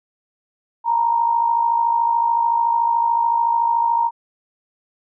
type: tone with amplitude modulation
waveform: sine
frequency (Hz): 932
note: A#5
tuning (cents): -1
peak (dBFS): -12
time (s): 0.84-4.11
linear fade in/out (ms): 50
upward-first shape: sine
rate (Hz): 53.7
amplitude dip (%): 60
effects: none